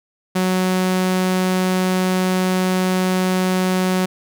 sawtooth tone, 185 Hz, F#3, in tune, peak -12 dBFS, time 0.35-4.06 s, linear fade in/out 10 ms, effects none

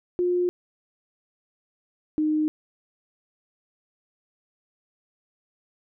sine tone pair in turn, 356.2 / 307.3 Hz, F4 / D#4, +34 / -21 cents, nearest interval minor third, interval 255 cents, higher first, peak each -20 dBFS, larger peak neither, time 0.19-0.49 / 2.18-2.48 s, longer neither, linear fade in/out 0 ms, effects none

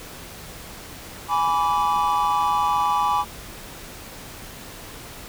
triangle chord, G# diminished, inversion none, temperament equal with one note detuned, 830.6 / 987.8 / 1157.1 Hz, G#5 / B5 / D6, 0 / 0 / -26 cents, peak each -21 dBFS, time 1.28-3.25 s, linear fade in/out 50 ms, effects pink hiss -39 dBFS RMS until 5.28 s

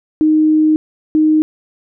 sine tone bursts at uneven times, 310 Hz, D#4, 6 cents flat, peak -8 dBFS, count 2, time 0.21-0.76 / 1.15-1.42 s, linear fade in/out 0 ms, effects none

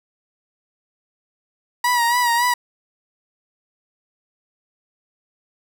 30% pulse tone with vibrato, 960 Hz, B5, 49 cents flat, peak -13 dBFS, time 1.84-2.54 s, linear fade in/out 5 ms, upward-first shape sine, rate 3.6 Hz, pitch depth 50 cents each way, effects none

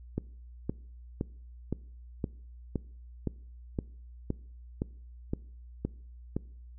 click train, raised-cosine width 3 ms, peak -17 dBFS, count 13, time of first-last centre 0.18-6.366 s, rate 1.94 Hz, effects noise-tail reverb RT60 0.6 s tail -23 dB re dry + added 60 Hz sine -46 dBFS peak until 6.78 s

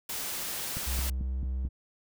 white noise, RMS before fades -35 dBFS, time 0.09-1.1 s, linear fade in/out 5 ms
click train, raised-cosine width 5 ms, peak -25 dBFS, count 5, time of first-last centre 0.77-1.651 s, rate 4.54 Hz
triangle tone, 64.5 Hz, C2, 24 cents flat, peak -27 dBFS, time 0.86-1.69 s, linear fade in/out 20 ms
effects none

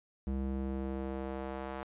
square tone with band-pass filter sweep, 66.4 Hz, C2, 26 cents sharp, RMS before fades -37 dBFS, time 0.27-1.83 s, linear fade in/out 0 ms, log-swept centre 170 to 910 Hz, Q 0.89, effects resampled to 8000 Hz

